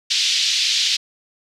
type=band-pass noise; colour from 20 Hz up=pink; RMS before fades=-19 dBFS; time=0.1-0.97 s; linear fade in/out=10 ms; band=3100 to 5300 Hz; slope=24 dB/octave; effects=none